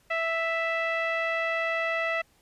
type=tone with low-pass filter; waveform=sawtooth; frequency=659.3 Hz; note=E5; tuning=in tune; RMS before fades=-28 dBFS; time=0.1-2.22 s; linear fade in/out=10 ms; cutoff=2300 Hz; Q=6; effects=pink hiss -64 dBFS RMS until 2.41 s + resampled to 32000 Hz